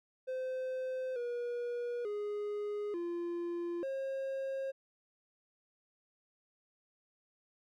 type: tone with pitch steps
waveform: triangle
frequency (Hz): 516 / 481.1 / 414.8 / 344.8 / 538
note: C5 / B4 / G#4 / F4 / C5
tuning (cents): -24 / -45 / -2 / -22 / +48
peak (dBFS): -33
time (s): 0.27-4.72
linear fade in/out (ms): 20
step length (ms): 890
effects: none